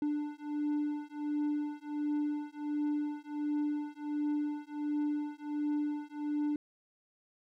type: beating tone pair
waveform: triangle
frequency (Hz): 295.2 / 296.6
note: D4 / D4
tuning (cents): +9 / +17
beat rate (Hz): 1.4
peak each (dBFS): -33 / -33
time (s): 0.02-6.56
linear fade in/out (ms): 2
effects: none